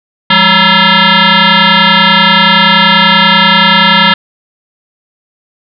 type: tone with frequency modulation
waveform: sine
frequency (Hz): 932.3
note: A#5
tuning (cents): 0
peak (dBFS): -3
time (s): 0.3-4.14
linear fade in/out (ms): 5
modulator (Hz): 379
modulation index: 7.5
effects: none